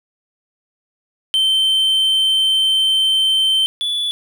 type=tone pair in turn; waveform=triangle; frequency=3104 / 3444 Hz; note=G7 / A7; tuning=-18 / -38 cents; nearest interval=major second; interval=180 cents; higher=second; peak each=-11 / -16 dBFS; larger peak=first; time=1.34-3.66 / 3.81-4.11 s; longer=first; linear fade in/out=0 ms; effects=none